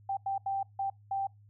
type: tone bursts at uneven times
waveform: sine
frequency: 784 Hz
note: G5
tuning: in tune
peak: -29 dBFS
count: 5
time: 0.09-0.17 / 0.26-0.38 / 0.46-0.63 / 0.79-0.9 / 1.11-1.27 s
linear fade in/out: 5 ms
effects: noise-tail reverb RT60 0.2 s tail -25 dB re dry + added 103 Hz sine -55 dBFS peak until 1.49 s